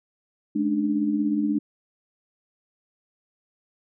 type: tone cluster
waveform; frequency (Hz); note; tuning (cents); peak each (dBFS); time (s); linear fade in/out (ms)
sine; 212.1 / 280.9 / 297.6; G#3 / C#4 / D4; +37 / +23 / +23; -25 / -31 / -23; 0.55-1.59; 10
effects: none